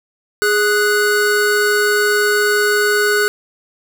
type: tone pair together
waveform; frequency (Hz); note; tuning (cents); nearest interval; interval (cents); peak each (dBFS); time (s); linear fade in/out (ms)
square; 415.3 / 1480; G#4 / F#6; 0 / 0; octave + minor seventh; 2200; -16; 0.42-3.28; 0
effects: none